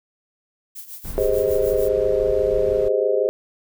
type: noise with tremolo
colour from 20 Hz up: violet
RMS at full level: -34 dBFS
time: 0.75-1.89 s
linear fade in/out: 10 ms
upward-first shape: triangle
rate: 6.7 Hz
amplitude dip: 80%
type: noise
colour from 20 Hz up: brown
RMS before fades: -32 dBFS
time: 1.04-2.89 s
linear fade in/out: 10 ms
type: chord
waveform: sine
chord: Ab major seventh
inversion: third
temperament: just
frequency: 389.3 / 415.3 / 519.1 / 623 Hz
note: G4 / Ab4 / C5 / Eb5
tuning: -12 / 0 / -14 / +2 cents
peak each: -24 / -21 / -21 / -24 dBFS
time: 1.18-3.29 s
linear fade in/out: 0 ms
effects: none